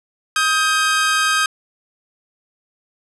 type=tone pair together; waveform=sawtooth; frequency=1260 / 1587.5 Hz; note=D#6 / G6; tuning=+21 / +21 cents; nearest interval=major third; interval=400 cents; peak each=-14 dBFS; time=0.36-1.46 s; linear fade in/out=2 ms; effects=resampled to 24000 Hz + 7-bit